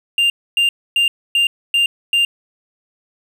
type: tone bursts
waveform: triangle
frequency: 2794 Hz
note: F7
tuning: in tune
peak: -10 dBFS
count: 6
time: 0.18-2.25 s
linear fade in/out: 2 ms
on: 120 ms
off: 270 ms
effects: none